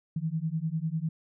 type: beating tone pair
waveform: sine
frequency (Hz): 155.56 / 165.56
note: D#3 / E3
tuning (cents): 0 / +8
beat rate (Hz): 10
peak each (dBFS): -31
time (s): 0.16-1.09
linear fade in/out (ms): 5
effects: none